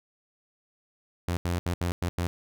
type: tone bursts at uneven times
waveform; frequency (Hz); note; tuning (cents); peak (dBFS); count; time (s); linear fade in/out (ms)
sawtooth; 87.31; F2; 0; -22; 6; 1.28-1.37 / 1.45-1.59 / 1.66-1.74 / 1.81-1.92 / 2.02-2.09 / 2.18-2.27; 0
effects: none